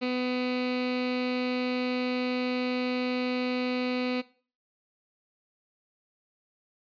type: tone with notch filter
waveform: 15% pulse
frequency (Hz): 250.7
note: B3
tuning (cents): +26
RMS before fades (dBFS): -29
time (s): 0.01-4.22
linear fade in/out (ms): 20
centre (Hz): 880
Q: 0.98
effects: noise-tail reverb RT60 0.4 s tail -19 dB re dry + resampled to 11025 Hz